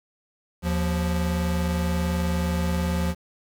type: tone pair together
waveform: square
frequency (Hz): 78.06 / 175.4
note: D#2 / F3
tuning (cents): +6 / +8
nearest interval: octave + major second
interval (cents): 1402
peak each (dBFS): -26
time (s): 0.62-3.15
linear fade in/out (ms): 50
effects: 8-bit